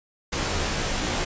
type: noise with comb filter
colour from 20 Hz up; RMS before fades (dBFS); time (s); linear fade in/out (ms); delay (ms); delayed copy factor
pink; -26; 0.32-1.25; 10; 18; -0.8
effects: resampled to 16000 Hz